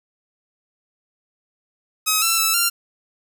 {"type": "tone with pitch steps", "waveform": "5% pulse", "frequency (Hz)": [1271, 1340, 1316, 1385], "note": ["D#6", "E6", "E6", "F6"], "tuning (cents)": [36, 28, -3, -15], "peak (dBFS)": -5, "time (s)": [2.06, 2.7], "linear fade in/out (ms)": 20, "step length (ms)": 160, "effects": []}